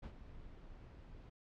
brown noise with ADSR envelope, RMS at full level -44 dBFS, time 0.02-1.3 s, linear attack 22 ms, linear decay 74 ms, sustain -10 dB, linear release 14 ms, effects low-pass 4000 Hz 12 dB/octave

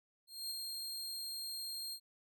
sawtooth tone with ADSR envelope, 4213 Hz, C8, 11 cents sharp, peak -35 dBFS, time 0.27-2 s, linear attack 240 ms, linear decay 5 ms, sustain -3 dB, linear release 72 ms, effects none

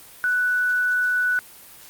sine tone, 1484 Hz, F#6, 5 cents sharp, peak -18 dBFS, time 0.24-1.39 s, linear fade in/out 0 ms, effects white hiss -45 dBFS RMS until 1.89 s + Opus 32 kbps

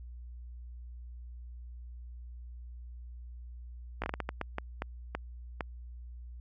slowing click train, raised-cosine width 0.5 ms, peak -18 dBFS, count 12, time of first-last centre 4.02-5.608 s, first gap 17 ms, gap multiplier 1.39, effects added 60 Hz sine -43 dBFS peak until 6.4 s

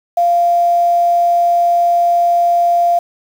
sine tone with quantisation, 693 Hz, F5, 14 cents flat, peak -9 dBFS, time 0.17-2.99 s, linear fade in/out 5 ms, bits 6, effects none

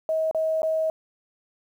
sine tone with dropouts, 637 Hz, D#5, 41 cents sharp, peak -21 dBFS, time 0.09-0.9 s, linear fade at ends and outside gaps 1 ms, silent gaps 0.312-0.347 / 0.62-0.631 s, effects 9-bit

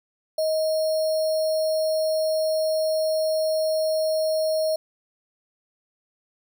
sine tone with sample-and-hold, 630 Hz, D#5, 21 cents sharp, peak -20 dBFS, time 0.38-4.76 s, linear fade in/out 5 ms, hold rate 4900 Hz, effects none

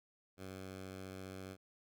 10% pulse tone, 94.7 Hz, F#2, 41 cents sharp, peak -38 dBFS, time 0.37-1.57 s, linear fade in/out 50 ms, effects none

